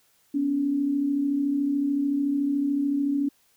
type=tone pair together; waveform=sine; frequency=250.3 / 284 Hz; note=B3 / C#4; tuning=+23 / +42 cents; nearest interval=major second; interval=219 cents; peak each=-31 / -22 dBFS; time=0.34-3.29 s; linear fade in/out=10 ms; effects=white hiss -64 dBFS RMS until 3.56 s